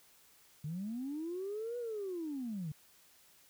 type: linear two-way sweep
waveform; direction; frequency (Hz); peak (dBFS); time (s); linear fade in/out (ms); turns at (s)
sine; up then down; 142 to 490.4 to 142; -36; 0.64-2.72; 5; 1.78
effects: tanh soft clip ceiling -32 dBFS + white hiss -64 dBFS RMS until 3.49 s